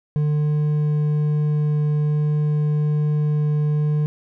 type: tone with hard clipping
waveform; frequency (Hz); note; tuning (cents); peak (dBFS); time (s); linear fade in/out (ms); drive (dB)
triangle; 149.9; D3; +36; -18; 0.16-4.06; 0; 7
effects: none